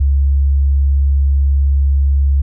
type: tone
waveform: sine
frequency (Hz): 69.3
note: C#2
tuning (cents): 0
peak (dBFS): -9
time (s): 0-2.42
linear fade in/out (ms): 10
effects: none